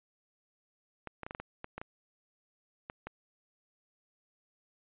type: clicks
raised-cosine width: 0.5 ms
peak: -25 dBFS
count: 11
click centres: 1.073 / 1.233 / 1.265 / 1.309 / 1.349 / 1.4 / 1.644 / 1.78 / 1.815 / 2.899 / 3.07 s
effects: resampled to 8000 Hz